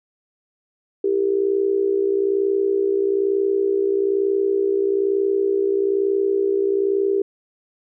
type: tone with amplitude modulation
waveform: sine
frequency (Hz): 395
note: G4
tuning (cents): +13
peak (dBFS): -13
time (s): 1.04-7.22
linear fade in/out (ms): 5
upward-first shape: sine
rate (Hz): 61.1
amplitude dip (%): 75
effects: none

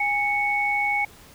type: tone pair together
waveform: sine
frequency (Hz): 820.4 / 2217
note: G#5 / C#7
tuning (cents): -21 / 0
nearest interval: octave + perfect fourth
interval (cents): 1721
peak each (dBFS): -25 / -22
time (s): 0-1.05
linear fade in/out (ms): 5
effects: pink hiss -49 dBFS RMS until 1.34 s

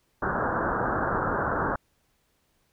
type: low-pass noise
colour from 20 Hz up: white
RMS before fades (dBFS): -27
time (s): 0.22-1.76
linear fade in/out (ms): 5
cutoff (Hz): 1600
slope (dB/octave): 96
effects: pink hiss -70 dBFS RMS until 2.72 s

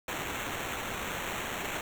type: noise with sample-and-hold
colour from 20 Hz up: violet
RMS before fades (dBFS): -36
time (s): 0.08-1.81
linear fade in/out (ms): 2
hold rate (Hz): 4900
effects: none

